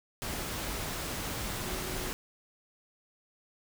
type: tone in noise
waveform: sine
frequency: 370 Hz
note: F#4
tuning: in tune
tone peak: -43 dBFS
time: 1.58-2.1 s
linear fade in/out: 0 ms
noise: pink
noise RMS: -36 dBFS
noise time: 0.22-2.13 s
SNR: -10 dB
effects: none